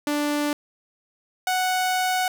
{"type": "tone pair in turn", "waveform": "sawtooth", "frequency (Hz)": [293.7, 740.1], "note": ["D4", "F#5"], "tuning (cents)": [0, 0], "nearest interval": "octave + major third", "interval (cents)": 1600, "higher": "second", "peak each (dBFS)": [-18, -17], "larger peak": "second", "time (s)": [[0.07, 0.53], [1.47, 2.28]], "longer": "second", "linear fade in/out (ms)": 2, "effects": []}